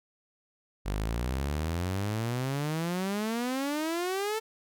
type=exponential sweep; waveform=sawtooth; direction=up; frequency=48 to 448.2 Hz; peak=-25 dBFS; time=0.85-4.4 s; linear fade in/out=20 ms; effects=none